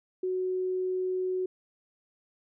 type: tone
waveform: sine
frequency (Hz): 370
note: F#4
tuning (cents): 0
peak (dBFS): -27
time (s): 0.23-1.46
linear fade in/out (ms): 5
effects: none